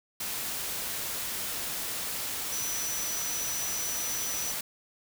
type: tone in noise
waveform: sine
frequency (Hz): 5920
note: F#8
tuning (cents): 0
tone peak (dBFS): -33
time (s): 2.52-4.52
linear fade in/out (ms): 5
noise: white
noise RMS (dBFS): -34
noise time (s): 0.2-4.61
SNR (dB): -2
effects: none